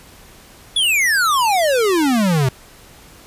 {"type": "exponential sweep", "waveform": "square", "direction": "down", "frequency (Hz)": [3488, 124.4], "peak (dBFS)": -14, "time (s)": [0.76, 2.49], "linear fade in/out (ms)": 5, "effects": ["pink hiss -44 dBFS RMS until 3.26 s", "resampled to 32000 Hz"]}